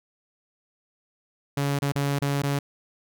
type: tone with dropouts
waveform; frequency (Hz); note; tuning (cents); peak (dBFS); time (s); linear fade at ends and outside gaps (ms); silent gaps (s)
sawtooth; 141.2; C#3; +32; -19; 1.57-2.59; 5; 1.79-1.82 / 1.921-1.956 / 2.19-2.218 / 2.422-2.434
effects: none